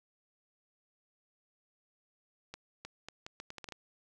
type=accelerating click train; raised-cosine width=0.2 ms; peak=-26 dBFS; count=10; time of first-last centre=2.54-3.722 s; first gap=310 ms; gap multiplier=0.76; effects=none

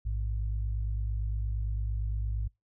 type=tone pair together; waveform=sine; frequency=55.07 / 103.83 Hz; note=A1 / G#2; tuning=+2 / 0 cents; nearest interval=major seventh; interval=1098 cents; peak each=-29 / -36 dBFS; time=0.05-2.48 s; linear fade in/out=10 ms; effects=noise-tail reverb RT60 0.2 s tail -26 dB re dry

